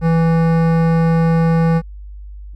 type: tone with hard clipping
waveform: sine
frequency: 164.81 Hz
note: E3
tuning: in tune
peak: -13 dBFS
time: 0.01-1.82 s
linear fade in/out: 50 ms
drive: 16 dB
effects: added 50 Hz sine -30 dBFS peak until 2.55 s + Opus 48 kbps